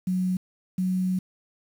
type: tone pair in turn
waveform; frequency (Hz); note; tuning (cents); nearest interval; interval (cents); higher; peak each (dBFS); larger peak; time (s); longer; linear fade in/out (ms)
sine; 184 / 184.86; F#3 / F#3; -9 / -1; unison; 8; second; -22; neither; 0.07-0.37 / 0.78-1.19; second; 5
effects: 8-bit